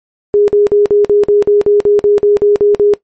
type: tone bursts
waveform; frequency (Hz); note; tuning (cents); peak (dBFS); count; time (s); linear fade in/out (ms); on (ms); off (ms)
sine; 411.9; G#4; -14; -5; 14; 0.34-2.937; 0; 140; 49
effects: noise-tail reverb RT60 0.1 s tail -18 dB re dry + MP3 32 kbps